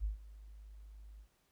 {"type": "tone with ADSR envelope", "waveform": "sine", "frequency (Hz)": 51.91, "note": "G#1", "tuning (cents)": 0, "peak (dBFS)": -31, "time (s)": [0, 1.28], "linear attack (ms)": 41, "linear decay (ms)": 130, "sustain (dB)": -19, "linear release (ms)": 80, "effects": ["pink hiss -75 dBFS RMS until 1.51 s"]}